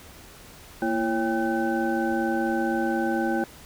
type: tone cluster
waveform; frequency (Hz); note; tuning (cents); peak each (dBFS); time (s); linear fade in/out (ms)
sine; 231.1 / 335.3 / 550 / 793 / 1519; A#3 / E4 / C#5 / G5 / F#6; -15 / +30 / -14 / +20 / +45; -28 / -26 / -32 / -29 / -32; 0.82-3.44; 2
effects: pink hiss -47 dBFS RMS until 3.65 s

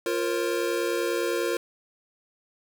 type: chord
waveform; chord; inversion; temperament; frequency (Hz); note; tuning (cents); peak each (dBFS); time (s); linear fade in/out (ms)
square; F suspended fourth; none; equal with one note detuned; 349.2 / 466.2 / 536.1; F4 / Bb4 / C5; 0 / 0 / +42; -29 / -29 / -32; 0.06-1.57; 2
effects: none

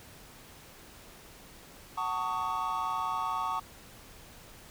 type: chord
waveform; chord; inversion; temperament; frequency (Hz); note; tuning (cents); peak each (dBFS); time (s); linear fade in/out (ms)
triangle; D# half-diminished seventh; first; just; 746.7 / 896 / 1120.1 / 1244.5; F#5 / A5 / C#6 / D#6; +16 / +31 / +18 / 0; -37 / -33 / -31 / -36; 1.97-3.6; 10
effects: pink hiss -52 dBFS RMS until 4.7 s

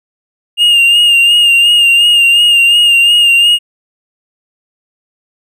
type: tone with vibrato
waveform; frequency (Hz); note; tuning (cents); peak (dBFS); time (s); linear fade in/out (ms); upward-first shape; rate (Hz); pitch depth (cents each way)
triangle; 2819; F7; +16; -3; 0.57-3.59; 50; sine; 2.8; 36
effects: none

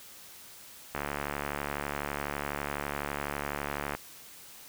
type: click train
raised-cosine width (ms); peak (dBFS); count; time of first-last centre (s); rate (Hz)
0.5; -17; 217; 0.95-3.95; 72
effects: white hiss -50 dBFS RMS until 4.68 s

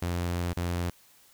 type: tone with dropouts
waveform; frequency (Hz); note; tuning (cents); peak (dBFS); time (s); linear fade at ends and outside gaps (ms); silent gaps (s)
sawtooth; 87.31; F2; 0; -24; 0.02-0.9; 5; 0.532-0.568
effects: white hiss -59 dBFS RMS until 1.33 s

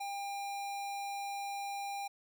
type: tone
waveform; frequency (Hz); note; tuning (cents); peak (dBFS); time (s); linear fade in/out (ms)
square; 800; G5; +35; -38; 0-2.08; 10
effects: none

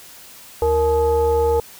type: tone with frequency modulation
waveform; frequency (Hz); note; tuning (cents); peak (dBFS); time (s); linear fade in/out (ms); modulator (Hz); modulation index
sine; 466.2; A#4; 0; -14; 0.62-1.6; 2; 392; 0.78
effects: white hiss -42 dBFS RMS until 1.79 s

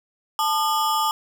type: ring-modulated tone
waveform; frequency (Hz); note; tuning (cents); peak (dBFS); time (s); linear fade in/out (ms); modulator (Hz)
square; 1046.5; C6; 0; -17; 0.39-1.11; 0; 166
effects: none

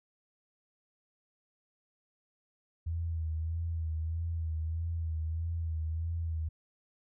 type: tone with vibrato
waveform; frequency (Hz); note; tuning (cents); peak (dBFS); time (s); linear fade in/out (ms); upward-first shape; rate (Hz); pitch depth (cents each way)
sine; 81.5; E2; -19; -31; 2.86-6.49; 10; sine; 1.6; 48
effects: none

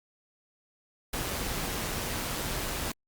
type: noise with amplitude modulation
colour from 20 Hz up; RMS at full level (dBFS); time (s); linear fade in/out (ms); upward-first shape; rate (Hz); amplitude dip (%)
pink; -31; 1.13-2.92; 5; sine; 186; 45
effects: Opus 48 kbps

